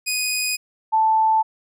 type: tone pair in turn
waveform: 15% pulse / sine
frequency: 2489 / 880 Hz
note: D#7 / A5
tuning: 0 / 0 cents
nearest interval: octave + tritone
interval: 1800 cents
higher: first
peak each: -14 dBFS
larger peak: neither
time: 0.06-0.57 / 0.92-1.43 s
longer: neither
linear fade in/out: 20 ms
effects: none